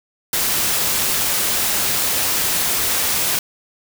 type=noise; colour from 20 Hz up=white; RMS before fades=-19 dBFS; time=0.33-3.39 s; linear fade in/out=2 ms; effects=none